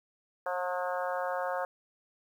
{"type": "harmonic tone with a mistuned harmonic", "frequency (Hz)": 180, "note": "F#3", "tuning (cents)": -47, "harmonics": [3, 4, 5, 6, 7, 8, 9], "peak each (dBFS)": [-34, -36, -38, -40, -41, -42, -43], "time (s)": [0.46, 1.65], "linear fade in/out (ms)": 2, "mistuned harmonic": 8, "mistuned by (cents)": 16, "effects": ["10-bit"]}